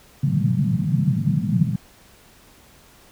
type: band-pass noise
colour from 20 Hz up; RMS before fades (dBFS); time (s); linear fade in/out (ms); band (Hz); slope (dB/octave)
pink; -20; 0.23-1.76; 5; 120 to 200; 48
effects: pink hiss -51 dBFS RMS until 3.11 s